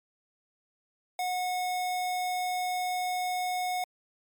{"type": "tone", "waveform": "square", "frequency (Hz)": 729, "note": "F#5", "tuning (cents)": -26, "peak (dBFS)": -29, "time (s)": [1.19, 3.84], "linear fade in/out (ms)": 2, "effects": ["MP3 96 kbps"]}